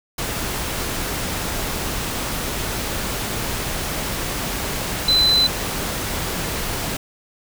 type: tone in noise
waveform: sine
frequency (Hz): 4026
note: B7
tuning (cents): +33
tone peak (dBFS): -13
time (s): 5.08-5.47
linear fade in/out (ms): 5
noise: pink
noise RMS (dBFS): -25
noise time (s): 0.18-6.97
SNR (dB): +9
effects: none